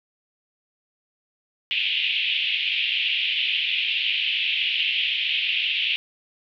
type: band-pass noise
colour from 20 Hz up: pink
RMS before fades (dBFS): -24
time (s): 1.71-5.96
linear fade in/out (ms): 0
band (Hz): 2500 to 3300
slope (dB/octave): 48
effects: none